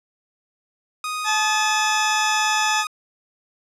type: tone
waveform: sawtooth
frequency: 1244.5 Hz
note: D#6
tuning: in tune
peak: -21 dBFS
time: 1.04-2.87 s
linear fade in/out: 2 ms
type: harmonic tone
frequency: 862 Hz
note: A5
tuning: 36 cents flat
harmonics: 1 / 2 / 3 / 4 / 6 / 7 / 8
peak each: -22 / -25 / -27 / -28 / -30 / -30 / -31 dBFS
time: 1.24-2.85 s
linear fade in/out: 50 ms
effects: low-pass 11000 Hz 12 dB/octave